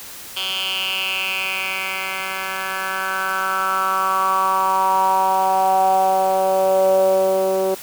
10% pulse tone with band-pass filter sweep, 190.1 Hz, F#3, 47 cents sharp, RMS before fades -19 dBFS, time 0.36-7.75 s, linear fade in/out 10 ms, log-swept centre 3300 to 460 Hz, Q 5.4, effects white hiss -36 dBFS RMS until 7.82 s

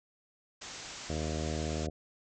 white low-pass noise, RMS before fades -45 dBFS, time 0.61-1.87 s, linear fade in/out 10 ms, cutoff 7600 Hz, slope 96 dB/octave
harmonic tone, 78 Hz, D#2, 5 cents sharp, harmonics 1 / 2 / 3 / 4 / 5 / 6 / 7 / 8 / 9, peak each -36 / -39 / -41 / -42 / -43 / -44 / -44 / -45 / -46 dBFS, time 1.09-1.9 s, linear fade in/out 10 ms
effects none

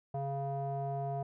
square tone with low-pass filter, 138.59 Hz, C#3, in tune, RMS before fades -36 dBFS, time 0.14-1.23 s, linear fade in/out 5 ms, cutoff 730 Hz, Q 5.6, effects none

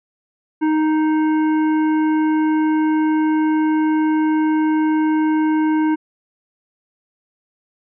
sine tone with hard clipping, 311.1 Hz, D#4, in tune, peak -16 dBFS, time 0.61-5.96 s, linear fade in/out 20 ms, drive 11 dB, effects resampled to 8000 Hz

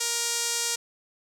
sawtooth tone with band-pass filter, 470 Hz, A#4, 14 cents sharp, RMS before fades -28 dBFS, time 0-0.76 s, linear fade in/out 10 ms, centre 7100 Hz, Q 1.6, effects none

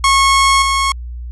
sawtooth tone with level steps, 1093 Hz, C#6, 25 cents flat, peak -5 / -9 dBFS, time 0.04-0.92 s, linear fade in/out 2 ms, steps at 0.62 s, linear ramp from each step 2 ms, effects added 60 Hz sine -24 dBFS peak until 1.31 s + resampled to 24000 Hz

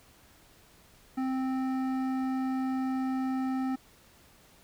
sine tone with hard clipping, 261.6 Hz, C4, in tune, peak -30 dBFS, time 1.17-3.76 s, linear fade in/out 10 ms, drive 12 dB, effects pink hiss -59 dBFS RMS until 4.63 s

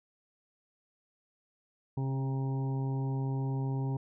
harmonic tone with a mistuned harmonic, 133.8 Hz, C3, 39 cents sharp, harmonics 1 / 2 / 3 / 4 / 5 / 6 / 7, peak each -30 / -39 / -43 / -54 / -55 / -48 / -48 dBFS, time 1.97-3.97 s, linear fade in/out 5 ms, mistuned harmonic 2, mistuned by +15 cents, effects none

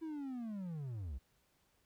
triangle linear sweep, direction down, 328.9 to 57.3 Hz, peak -38 dBFS, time 0.01-1.19 s, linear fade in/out 20 ms, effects pink hiss -75 dBFS RMS until 1.85 s

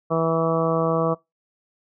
harmonic tone, 163.5 Hz, E3, 14 cents flat, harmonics 1 / 2 / 3 / 4 / 5 / 6 / 7 / 8, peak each -25 / -28 / -23 / -25 / -34 / -34 / -26 / -36 dBFS, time 0.1-1.15 s, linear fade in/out 20 ms, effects noise-tail reverb RT60 0.2 s tail -24 dB re dry

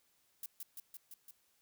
violet noise with echo, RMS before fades -43 dBFS, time 0.43-0.46 s, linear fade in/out 2 ms, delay 170 ms, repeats 5, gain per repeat -2 dB, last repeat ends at 1.31 s, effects white hiss -74 dBFS RMS until 1.61 s

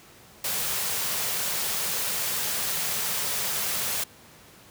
white band-stop noise, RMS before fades -28 dBFS, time 0.44-4.04 s, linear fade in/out 5 ms, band 240 to 360 Hz, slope 96 dB/octave, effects pink hiss -51 dBFS RMS until 4.7 s + high-pass 80 Hz 12 dB/octave

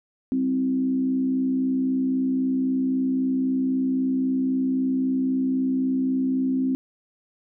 sine tone with frequency modulation, 261.6 Hz, C4, in tune, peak -20 dBFS, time 0.32-6.75 s, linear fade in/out 0 ms, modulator 63.8 Hz, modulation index 0.47, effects none

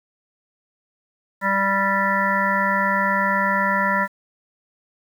harmonic tone, 196 Hz, G3, in tune, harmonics 1 / 3 / 5 / 7 / 9 / 10, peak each -26 / -27 / -22 / -25 / -23 / -27 dBFS, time 1.41-4.08 s, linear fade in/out 50 ms, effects 8-bit

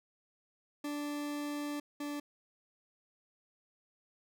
40% pulse tone pair in turn, 292.5 / 291.2 Hz, D4 / D4, -7 / -15 cents, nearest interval unison, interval 8 cents, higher first, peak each -35 / -36 dBFS, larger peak first, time 0.84-1.8 / 2-2.2 s, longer first, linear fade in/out 5 ms, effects none

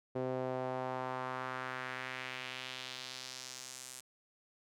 sawtooth tone with band-pass filter sweep, 128.8 Hz, C3, 27 cents flat, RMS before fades -41 dBFS, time 0.15-4.01 s, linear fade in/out 10 ms, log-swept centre 460 to 8600 Hz, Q 1.7, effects none

